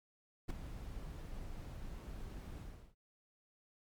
brown noise with ADSR envelope, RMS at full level -34 dBFS, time 0.48-2.95 s, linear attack 24 ms, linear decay 5 ms, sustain -12 dB, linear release 360 ms, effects MP3 96 kbps

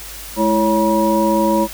sine tone cluster, 212.9 / 330.6 / 556 / 960 Hz, G#3 / E4 / C#5 / B5, +43 / +5 / +5 / -49 cents, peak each -18 dBFS, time 0.36-1.68 s, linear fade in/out 50 ms, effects added 50 Hz sine -37 dBFS peak until 1.73 s + white hiss -33 dBFS RMS until 1.73 s

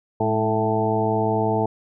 harmonic tone with a mistuned harmonic, 110 Hz, A2, in tune, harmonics 1 / 2 / 3 / 4 / 6 / 7 / 8, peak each -26 / -27 / -28 / -24 / -26 / -28 / -26 dBFS, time 0.2-1.66 s, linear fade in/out 5 ms, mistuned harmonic 2, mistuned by -45 cents, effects none

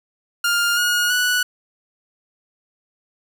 sawtooth tone with pitch steps, 1406 / 1440.5 / 1475.9 Hz, F6 / F#6 / F#6, +11 / -47 / -5 cents, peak -13 dBFS, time 0.44-1.43 s, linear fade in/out 5 ms, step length 330 ms, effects none

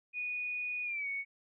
sine tone with pitch glide, 2468 to 2224 Hz, D#7 to C#7, -15 to +5 cents, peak -34 dBFS, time 0.13-1.25 s, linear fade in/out 50 ms, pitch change -180 cents, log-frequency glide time 0.84-1.08 s, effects none

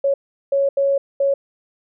sine tone bursts at uneven times, 554.4 Hz, C#5, in tune, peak -14 dBFS, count 4, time 0.04-0.14 / 0.52-0.69 / 0.77-0.98 / 1.2-1.34 s, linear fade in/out 5 ms, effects none

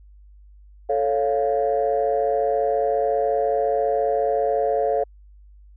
sine chord, A augmented, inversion none, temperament equal, 440 / 554.4 / 698.5 Hz, A4 / C#5 / E#5, 0 / 0 / 0 cents, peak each -22 dBFS, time 0.89-5.04 s, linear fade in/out 10 ms, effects tanh soft clip ceiling -11 dBFS + added 50 Hz sine -45 dBFS peak until 5.76 s

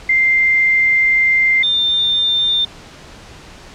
sine tone pair in turn, 2093 / 3602 Hz, C7 / A7, 0 / +40 cents, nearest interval major sixth, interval 940 cents, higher second, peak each -10 / -12 dBFS, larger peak first, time 0.09-1.63 / 1.63-2.65 s, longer first, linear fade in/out 5 ms, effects pink hiss -38 dBFS RMS until 3.74 s + low-pass 6000 Hz 12 dB/octave

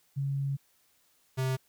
sine / square tone pair in turn, 138.59 / 130.81 Hz, C#3 / C3, 0 / 0 cents, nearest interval minor second, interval 100 cents, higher first, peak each -28 dBFS, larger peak neither, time 0.16-0.57 / 1.37-1.57 s, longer first, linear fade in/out 20 ms, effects white hiss -68 dBFS RMS until 1.68 s

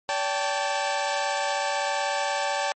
sawtooth chord, D suspended fourth, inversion none, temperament equal with one note detuned, 572.9 / 784 / 880 Hz, D5 / G5 / A5, -43 / 0 / 0 cents, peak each -25 dBFS, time 0.09-2.72 s, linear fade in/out 0 ms, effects MP3 32 kbps

